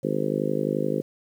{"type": "harmonic tone", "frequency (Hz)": 51.5, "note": "G#1", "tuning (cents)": -14, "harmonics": [3, 4, 5, 6, 7, 8, 9, 10], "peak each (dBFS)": [-31, -31, -31, -31, -31, -31, -31, -31], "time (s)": [0.03, 1.02], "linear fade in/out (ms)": 10, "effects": ["9-bit"]}